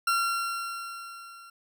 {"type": "tone with level ramp", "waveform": "40% pulse", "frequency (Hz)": 1370, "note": "F6", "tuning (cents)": -34, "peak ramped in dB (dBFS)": [-21, -46], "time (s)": [0.07, 1.5], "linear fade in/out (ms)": 5, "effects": []}